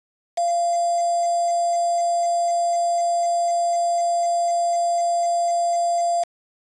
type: tone with quantisation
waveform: sine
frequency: 689 Hz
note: F5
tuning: 24 cents flat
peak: -18 dBFS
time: 0.37-6.24 s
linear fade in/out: 10 ms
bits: 5
effects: resampled to 22050 Hz